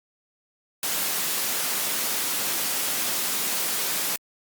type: high-pass noise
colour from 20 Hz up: white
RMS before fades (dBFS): -26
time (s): 0.83-4.16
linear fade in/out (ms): 2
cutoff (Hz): 150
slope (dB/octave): 24
effects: Opus 48 kbps